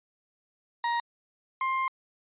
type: tone pair in turn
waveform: 35% pulse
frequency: 943 / 1055.5 Hz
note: A#5 / C6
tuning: +20 / +15 cents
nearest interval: major second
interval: 195 cents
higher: second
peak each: -24 dBFS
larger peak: neither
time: 0.84-1 / 1.61-1.88 s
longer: second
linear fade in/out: 2 ms
effects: resampled to 8000 Hz